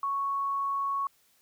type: tone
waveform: sine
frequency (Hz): 1108.7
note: C#6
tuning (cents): 0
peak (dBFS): -27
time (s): 0.03-1.07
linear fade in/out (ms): 2
effects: white hiss -66 dBFS RMS until 1.41 s